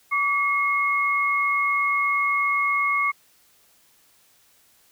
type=tone pair together; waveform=sine; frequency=1147 / 2164 Hz; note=D6 / C#7; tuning=-41 / -42 cents; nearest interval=major seventh; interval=1099 cents; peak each=-22 dBFS; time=0.11-3.12 s; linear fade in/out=20 ms; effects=white hiss -59 dBFS RMS until 4.91 s